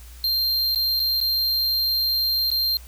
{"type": "tone with dropouts", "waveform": "square", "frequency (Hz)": 4178, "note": "C8", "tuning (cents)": -3, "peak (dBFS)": -20, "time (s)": [0.24, 2.77], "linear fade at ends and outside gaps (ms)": 1, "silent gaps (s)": [[0.748, 0.758], [0.995, 1], [1.203, 1.212], [2.503, 2.515]], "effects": ["added 60 Hz sine -40 dBFS peak until 2.87 s", "white hiss -49 dBFS RMS until 2.87 s"]}